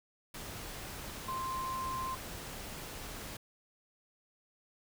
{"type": "tone in noise", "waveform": "sine", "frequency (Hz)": 1046.5, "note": "C6", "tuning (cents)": 0, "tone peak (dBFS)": -35, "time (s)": [1.28, 2.15], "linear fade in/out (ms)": 5, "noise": "pink", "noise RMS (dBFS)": -44, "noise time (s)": [0.34, 3.37], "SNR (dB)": 6, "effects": []}